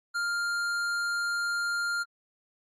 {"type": "tone with hard clipping", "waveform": "triangle", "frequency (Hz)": 1400, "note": "F6", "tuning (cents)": 4, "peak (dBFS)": -29, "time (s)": [0.14, 2.04], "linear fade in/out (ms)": 20, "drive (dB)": 15, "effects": ["AAC 48 kbps"]}